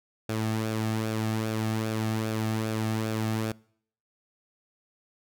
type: tone with flanger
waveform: sawtooth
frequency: 110.2 Hz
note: A2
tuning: 3 cents sharp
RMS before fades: -29 dBFS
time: 0.29-3.52 s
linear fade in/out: 5 ms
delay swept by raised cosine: 0.98 to 2.08 ms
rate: 2.5 Hz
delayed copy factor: -0.5
effects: noise-tail reverb RT60 0.6 s tail -24 dB re dry